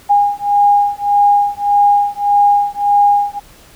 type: beating tone pair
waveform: sine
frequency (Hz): 815 / 816.7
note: G#5 / G#5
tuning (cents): -33 / -29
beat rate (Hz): 1.7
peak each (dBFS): -12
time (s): 0.09-3.4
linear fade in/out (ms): 20
effects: pink hiss -43 dBFS RMS until 3.75 s